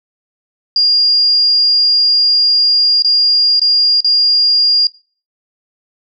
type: tone with dropouts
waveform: sine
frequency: 4822 Hz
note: D8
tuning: 45 cents sharp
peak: -8 dBFS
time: 0.76-4.87 s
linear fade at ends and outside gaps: 2 ms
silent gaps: 3.023-3.046 / 3.596-3.616 / 4.006-4.045 s
effects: noise-tail reverb RT60 0.4 s tail -21 dB re dry